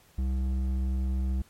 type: tone with hard clipping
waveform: sine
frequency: 65.1 Hz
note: C2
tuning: 8 cents flat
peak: -27 dBFS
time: 0.18-1.42 s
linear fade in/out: 5 ms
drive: 8 dB
effects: pink hiss -60 dBFS RMS until 1.49 s + MP3 64 kbps